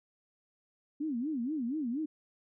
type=tone with vibrato; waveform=sine; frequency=270.7 Hz; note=C#4; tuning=41 cents flat; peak=-31 dBFS; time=1-2.06 s; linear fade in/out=10 ms; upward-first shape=sine; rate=4.2 Hz; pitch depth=280 cents each way; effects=none